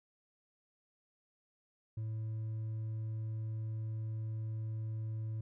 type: tone with hard clipping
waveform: sine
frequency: 110 Hz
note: A2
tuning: in tune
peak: -37 dBFS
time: 1.97-5.41 s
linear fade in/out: 5 ms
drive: 2 dB
effects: none